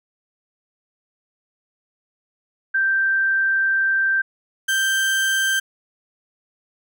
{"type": "tone pair in turn", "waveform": ["sine", "35% pulse"], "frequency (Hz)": [1568, 1568], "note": ["G6", "G6"], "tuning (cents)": [0, 0], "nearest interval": "unison", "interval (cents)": 0, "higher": "neither", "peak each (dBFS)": -16, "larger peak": "neither", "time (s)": [[2.74, 4.22], [4.68, 5.6]], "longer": "first", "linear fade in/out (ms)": 10, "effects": []}